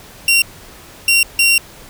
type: tone bursts at uneven times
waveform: sawtooth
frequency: 2751 Hz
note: F7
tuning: 27 cents flat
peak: -6 dBFS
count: 3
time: 0.28-0.42 / 1.08-1.23 / 1.39-1.58 s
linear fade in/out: 2 ms
effects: pink hiss -39 dBFS RMS until 1.89 s